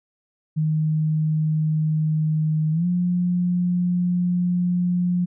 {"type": "tone with pitch glide", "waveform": "sine", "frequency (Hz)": [155.56, 177.66], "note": ["D#3", "F3"], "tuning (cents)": [0, 30], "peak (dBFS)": -18, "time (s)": [0.56, 5.26], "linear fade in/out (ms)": 20, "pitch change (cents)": 230, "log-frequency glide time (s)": [2.72, 2.86], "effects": []}